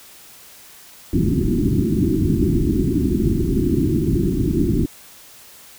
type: low-pass noise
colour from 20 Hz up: white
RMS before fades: -18 dBFS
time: 1.13-4.86 s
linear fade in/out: 2 ms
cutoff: 370 Hz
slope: 96 dB/octave
effects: white hiss -44 dBFS RMS until 5.78 s